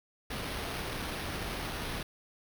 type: noise with sample-and-hold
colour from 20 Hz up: pink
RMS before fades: -37 dBFS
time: 0.3-2.03 s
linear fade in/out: 5 ms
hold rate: 7350 Hz
effects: none